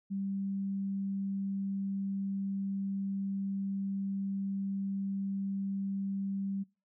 sine tone, 196 Hz, G3, in tune, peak -32 dBFS, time 0.1-6.64 s, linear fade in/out 20 ms, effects noise-tail reverb RT60 0.3 s tail -25 dB re dry

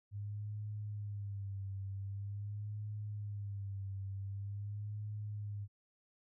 sine tone with vibrato, 101.3 Hz, G#2, 43 cents flat, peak -39 dBFS, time 0.11-5.68 s, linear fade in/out 50 ms, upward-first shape sine, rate 0.45 Hz, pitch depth 66 cents each way, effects none

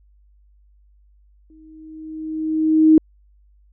sine tone with exponential growth, 314.4 Hz, D#4, 18 cents sharp, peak -6 dBFS, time 1.5-2.98 s, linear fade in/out 2 ms, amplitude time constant 320 ms, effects added 50 Hz sine -51 dBFS peak until 3.72 s

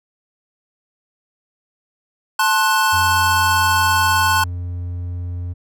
square chord, F# diminished, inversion first, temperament equal with one note detuned, 880 / 1059.3 / 1480 Hz, A5 / C6 / F#6, 0 / +21 / 0 cents, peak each -19 dBFS, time 2.39-4.44 s, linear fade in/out 5 ms
triangle tone, 88.2 Hz, F2, 18 cents sharp, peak -21 dBFS, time 2.92-5.54 s, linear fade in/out 20 ms
effects none

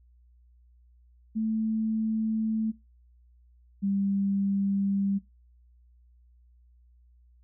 sine tone pair in turn, 220 / 197.76 Hz, A3 / G3, 0 / +15 cents, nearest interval major second, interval 185 cents, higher first, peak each -25 / -24 dBFS, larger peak second, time 1.35-2.72 / 3.82-5.19 s, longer neither, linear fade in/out 20 ms, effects noise-tail reverb RT60 0.2 s tail -20 dB re dry + added 60 Hz sine -56 dBFS peak until 7.43 s

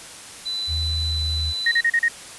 sine tone, 3998 Hz, B7, 20 cents sharp, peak -24 dBFS, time 0.45-1.82 s, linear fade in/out 20 ms
sine tone with pitch glide, 79.3 to 78.03 Hz, D#2 to D#2, +33 to +6 cents, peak -23 dBFS, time 0.67-1.54 s, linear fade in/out 50 ms, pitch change -27 cents, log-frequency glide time 1.06-1.14 s
sine tone bursts, 1864.7 Hz, A#6, in tune, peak -15 dBFS, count 5, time 1.66-2.084 s, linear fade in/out 5 ms, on 56 ms, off 36 ms
effects white hiss -39 dBFS RMS until 2.38 s + resampled to 24000 Hz

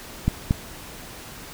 clicks, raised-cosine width 5 ms, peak -6 dBFS, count 2, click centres 0.28 / 0.509 s, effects pink hiss -40 dBFS RMS until 1.53 s

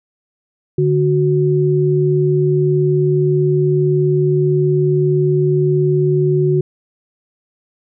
sine tone pair together, 146.83 / 368.5 Hz, D3 / F#4, 0 / -7 cents, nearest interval octave + major third, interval 1593 cents, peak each -14 dBFS, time 0.78-6.61 s, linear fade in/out 5 ms, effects none

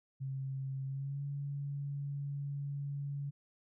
sine tone with pitch glide, 134.5 to 141.6 Hz, C3 to C#3, +48 to +37 cents, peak -36 dBFS, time 0.2-3.31 s, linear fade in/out 20 ms, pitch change +89 cents, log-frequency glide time 0.86-1.23 s, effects none

